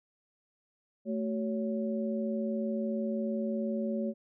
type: tone cluster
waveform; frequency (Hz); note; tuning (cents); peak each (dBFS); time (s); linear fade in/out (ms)
sine; 221.5 / 378.4 / 561; A3 / F#4 / C#5; +12 / +39 / +21; -31 / -38 / -36; 1.05-4.14; 50
effects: none

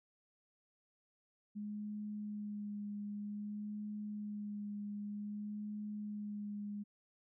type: tone with vibrato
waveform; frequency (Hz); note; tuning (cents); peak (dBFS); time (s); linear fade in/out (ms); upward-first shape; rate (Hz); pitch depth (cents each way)
sine; 207.7; G#3; 0; -40; 1.55-6.84; 20; sine; 0.53; 17
effects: none

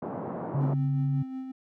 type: band-pass noise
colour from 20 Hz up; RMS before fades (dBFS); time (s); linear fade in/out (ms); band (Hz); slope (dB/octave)
pink; -35; 0.02-0.74; 5; 150 to 1000; 24
type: tone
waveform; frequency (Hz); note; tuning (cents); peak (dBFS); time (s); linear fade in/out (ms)
sine; 140.8; C#3; +27; -24; 0.54-1.23; 10
type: tone with tremolo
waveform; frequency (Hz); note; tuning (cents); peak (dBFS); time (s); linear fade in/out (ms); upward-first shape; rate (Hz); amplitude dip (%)
triangle; 261.6; C4; 0; -30; 0.6-1.52; 10; sine; 5.5; 40
effects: none

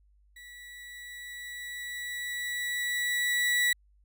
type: tone with level ramp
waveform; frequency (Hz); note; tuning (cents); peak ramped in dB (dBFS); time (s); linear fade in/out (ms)
35% pulse; 1949; B6; -23; -45 to -21; 0.36-3.73; 5
effects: added 50 Hz sine -60 dBFS peak until 4.04 s

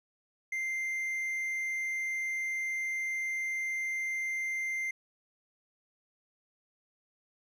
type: tone with hard clipping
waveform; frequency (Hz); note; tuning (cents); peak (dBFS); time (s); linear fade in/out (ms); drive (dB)
triangle; 2091; C7; -2; -32; 0.52-4.91; 5; 6
effects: none

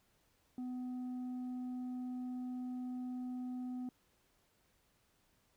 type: tone with tanh clipping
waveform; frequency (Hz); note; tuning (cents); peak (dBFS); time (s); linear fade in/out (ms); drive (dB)
sine; 250.9; B3; +28; -40; 0.58-3.89; 2; 4
effects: pink hiss -74 dBFS RMS until 5.56 s

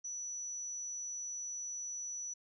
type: tone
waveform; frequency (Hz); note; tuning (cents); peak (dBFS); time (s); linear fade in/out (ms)
sine; 5920; F#8; 0; -39; 0.04-2.34; 10
effects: none

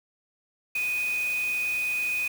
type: tone in noise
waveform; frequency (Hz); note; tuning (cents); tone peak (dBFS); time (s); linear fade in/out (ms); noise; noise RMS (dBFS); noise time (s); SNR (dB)
sine; 2489; D#7; 0; -25; 0.75-2.28; 5; white; -40; 0.75-2.28; +12
effects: none

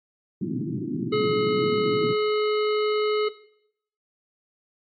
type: band-pass noise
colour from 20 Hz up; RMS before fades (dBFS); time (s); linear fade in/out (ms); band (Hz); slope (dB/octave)
white; -29; 0.41-2.13; 5; 110 to 360; 96
type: harmonic tone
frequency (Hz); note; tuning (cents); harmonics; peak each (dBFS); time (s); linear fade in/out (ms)
424.2; G#4; +37; 1 / 3 / 5 / 7 / 9 / 10; -20 / -30 / -34 / -37 / -39 / -40; 1.12-3.29; 10
effects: noise-tail reverb RT60 0.7 s tail -17 dB re dry + AAC 48 kbps

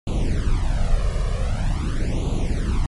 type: noise with flanger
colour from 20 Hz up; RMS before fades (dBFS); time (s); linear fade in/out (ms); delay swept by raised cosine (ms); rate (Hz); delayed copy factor
brown; -20; 0.07-2.86; 2; 0.28 to 1.78; 0.45; +1
effects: MP3 48 kbps

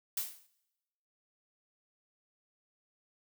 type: noise with exponential decay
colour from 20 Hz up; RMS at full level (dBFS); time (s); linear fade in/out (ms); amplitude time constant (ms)
blue; -31; 0.17-0.47; 5; 65
effects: noise-tail reverb RT60 1.0 s tail -22 dB re dry

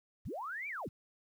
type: linear two-way sweep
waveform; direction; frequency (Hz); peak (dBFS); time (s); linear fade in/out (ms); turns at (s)
sine; up then down; 32.7 to 2395 to 32.7; -38; 0.25-0.89; 10; 0.68
effects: 11-bit

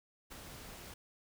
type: noise with ADSR envelope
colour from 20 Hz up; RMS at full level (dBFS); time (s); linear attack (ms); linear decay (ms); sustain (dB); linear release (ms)
pink; -45; 0.3-0.94; 25; 3; -5; 5
effects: none

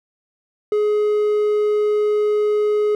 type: tone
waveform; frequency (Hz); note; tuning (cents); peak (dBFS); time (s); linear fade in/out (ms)
triangle; 420.3; G#4; +21; -13; 0.72-2.95; 2
effects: none

